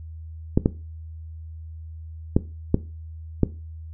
clicks, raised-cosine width 3 ms, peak -3 dBFS, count 5, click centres 0.575 / 0.659 / 2.365 / 2.744 / 3.433 s, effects noise-tail reverb RT60 0.3 s tail -17 dB re dry + added 80 Hz sine -35 dBFS peak until 3.93 s

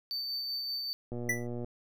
triangle tone with tremolo, 4565 Hz, D8, 50 cents flat, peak -31 dBFS, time 0.11-0.93 s, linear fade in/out 0 ms, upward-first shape sine, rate 5.2 Hz, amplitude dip 25%
click train, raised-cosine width 2 ms, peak -26 dBFS, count 64, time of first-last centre 1.12-1.645 s, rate 120 Hz
square tone with exponential decay, 1975.5 Hz, B6, in tune, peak -25 dBFS, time 1.29-1.47 s, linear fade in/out 5 ms, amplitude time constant 38 ms
effects none

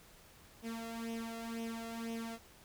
sawtooth tone with flanger, 228.6 Hz, A#3, 34 cents flat, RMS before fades -42 dBFS, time 0.62-2.39 s, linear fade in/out 50 ms, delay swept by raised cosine 0.33 to 1.53 ms, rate 2 Hz, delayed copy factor +0.75, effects pink hiss -60 dBFS RMS until 2.64 s

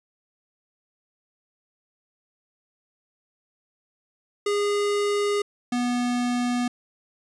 square tone pair in turn, 409.6 / 244.4 Hz, G#4 / B3, -24 / -18 cents, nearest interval major sixth, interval 894 cents, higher first, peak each -22 / -23 dBFS, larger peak first, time 4.46-5.42 / 5.72-6.68 s, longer neither, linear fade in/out 5 ms, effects resampled to 22050 Hz

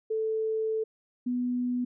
sine tone pair in turn, 440 / 246.9 Hz, A4 / B3, 0 / 0 cents, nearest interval minor seventh, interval 1000 cents, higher first, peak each -26 dBFS, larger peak neither, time 0.1-0.84 / 1.26-1.85 s, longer first, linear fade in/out 10 ms, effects none

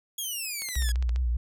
10% pulse exponential sweep, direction down, 3362 to 1653 Hz, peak -23 dBFS, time 0.18-0.92 s, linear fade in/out 5 ms
click train, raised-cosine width 0.2 ms, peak -24 dBFS, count 9, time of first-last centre 0.62-1.161 s, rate 14.8 Hz
sine tone with vibrato, 61 Hz, B1, 21 cents flat, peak -23 dBFS, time 0.76-1.37 s, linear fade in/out 5 ms, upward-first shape sine, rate 5.1 Hz, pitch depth 77 cents each way
effects none

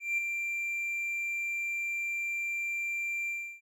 triangle tone with ADSR envelope, 2365 Hz, D7, 12 cents sharp, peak -23 dBFS, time 0-3.61 s, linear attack 180 ms, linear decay 6 ms, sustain -6 dB, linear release 330 ms, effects tanh soft clip ceiling -20 dBFS

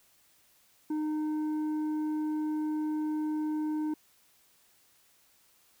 sine tone with tanh clipping, 306.7 Hz, D#4, 25 cents flat, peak -30 dBFS, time 0.9-3.94 s, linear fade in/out 5 ms, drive 6 dB, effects white hiss -65 dBFS RMS until 5.8 s

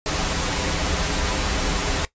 pink noise with comb filter, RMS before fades -23 dBFS, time 0.06-2.05 s, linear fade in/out 0 ms, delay 8.6 ms, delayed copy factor -0.65, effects noise-tail reverb RT60 0.1 s tail -17 dB re dry + resampled to 16000 Hz

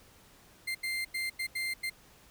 35% pulse tone bursts at uneven times, 2093 Hz, C7, in tune, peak -30 dBFS, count 6, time 0.67-0.75 / 0.83-1.05 / 1.14-1.3 / 1.39-1.47 / 1.55-1.74 / 1.83-1.9 s, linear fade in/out 10 ms, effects pink hiss -59 dBFS RMS until 2.3 s

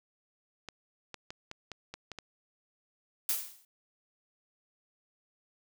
clicks, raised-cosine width 0.2 ms, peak -24 dBFS, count 8, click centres 0.687 / 1.143 / 1.305 / 1.514 / 1.717 / 1.94 / 2.117 / 2.187 s
blue noise with exponential decay, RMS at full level -27 dBFS, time 3.29-3.65 s, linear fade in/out 2 ms, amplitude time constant 78 ms
effects none

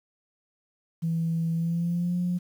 sine tone with pitch glide, 164.8 to 177.65 Hz, E3 to F3, 0 to +30 cents, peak -23 dBFS, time 1.02-2.39 s, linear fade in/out 20 ms, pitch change +130 cents, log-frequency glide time 1.54-2.17 s, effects tanh soft clip ceiling -19 dBFS + 9-bit

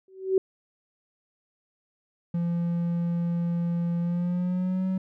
sine tone with exponential growth, 380 Hz, F#4, 46 cents sharp, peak -15 dBFS, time 0.08-0.38 s, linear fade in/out 2 ms, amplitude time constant 65 ms
triangle tone with pitch glide, 171.3 to 187.89 Hz, F3 to F#3, -33 to +27 cents, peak -22 dBFS, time 2.34-4.98 s, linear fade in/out 5 ms, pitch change +160 cents, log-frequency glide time 4-4.87 s
effects none

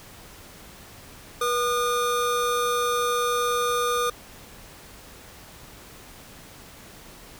square tone pair together, 484.3 / 1216.8 Hz, B4 / D#6, -34 / -39 cents, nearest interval octave + major third, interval 1595 cents, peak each -26 / -25 dBFS, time 1.41-4.1 s, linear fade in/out 5 ms, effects pink hiss -46 dBFS RMS until 7.39 s

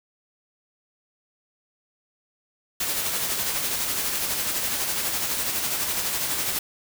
white noise with tremolo, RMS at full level -25 dBFS, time 2.8-6.59 s, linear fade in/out 5 ms, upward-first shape sine, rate 12 Hz, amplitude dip 35%, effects none

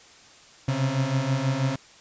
35% pulse beating tone pair, 130 / 136.2 Hz, C3 / C#3, -11 / -30 cents, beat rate 6.2 Hz, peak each -25 / -23 dBFS, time 0.68-1.76 s, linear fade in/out 5 ms, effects white hiss -51 dBFS RMS until 2 s + resampled to 16000 Hz

